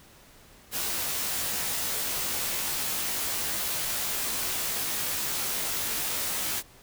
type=noise with comb filter; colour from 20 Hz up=white; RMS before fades=-30 dBFS; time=0.71-6.63 s; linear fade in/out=50 ms; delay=17 ms; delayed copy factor=-0.9; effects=pink hiss -54 dBFS RMS until 6.82 s